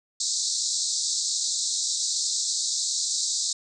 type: band-pass noise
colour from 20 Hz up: white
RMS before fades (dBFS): -27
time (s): 0.2-3.53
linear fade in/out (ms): 5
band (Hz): 3800 to 8100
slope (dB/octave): 96
effects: none